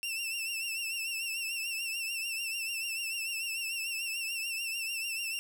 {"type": "tone with vibrato", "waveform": "sawtooth", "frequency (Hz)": 2700, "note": "E7", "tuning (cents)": 41, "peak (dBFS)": -30, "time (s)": [0.03, 5.39], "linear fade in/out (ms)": 0, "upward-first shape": "triangle", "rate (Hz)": 6.8, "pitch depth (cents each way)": 74, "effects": ["10-bit"]}